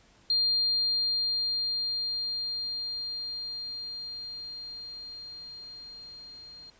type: tone with level ramp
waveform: sine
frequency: 4200 Hz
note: C8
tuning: 6 cents sharp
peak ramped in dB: -22 to -45 dBFS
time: 0.3-6.7 s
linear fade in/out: 2 ms
effects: pink hiss -60 dBFS RMS until 6.79 s + resampled to 16000 Hz